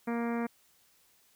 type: harmonic tone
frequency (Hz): 234.4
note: A#3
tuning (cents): +10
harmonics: 1 / 2 / 3 / 4 / 5 / 6 / 7 / 8 / 9 / 10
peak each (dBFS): -31 / -37 / -41 / -43 / -45 / -47 / -48 / -49 / -50 / -51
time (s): 0.07-0.47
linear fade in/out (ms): 10
effects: white hiss -66 dBFS RMS until 1.35 s